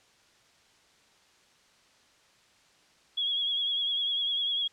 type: tone with vibrato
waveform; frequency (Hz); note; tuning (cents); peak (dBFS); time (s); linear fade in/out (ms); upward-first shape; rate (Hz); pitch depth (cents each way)
sine; 3322; G#7; 0; -26; 3.17-4.68; 10; sine; 10; 41
effects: white hiss -62 dBFS RMS until 4.72 s + low-pass 6000 Hz 12 dB/octave